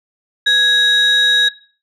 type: tone pair together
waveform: sine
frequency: 1661.2 / 3808 Hz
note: G#6 / A#7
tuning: 0 / +36 cents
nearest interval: octave + major second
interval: 1436 cents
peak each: -11 dBFS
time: 0.46-1.49 s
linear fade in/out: 10 ms
effects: noise-tail reverb RT60 0.4 s tail -17 dB re dry + tanh soft clip ceiling -6 dBFS